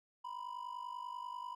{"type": "ring-modulated tone", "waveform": "triangle", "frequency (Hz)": 987, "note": "B5", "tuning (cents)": -1, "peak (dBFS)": -37, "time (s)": [0.24, 1.55], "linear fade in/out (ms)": 10, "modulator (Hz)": 25.1, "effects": []}